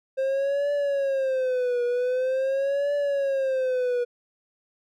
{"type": "tone with vibrato", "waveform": "triangle", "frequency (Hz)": 528, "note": "C5", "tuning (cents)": 16, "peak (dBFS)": -20, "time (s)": [0.17, 4.05], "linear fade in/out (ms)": 20, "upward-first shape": "triangle", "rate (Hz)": 0.45, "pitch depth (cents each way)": 160, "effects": []}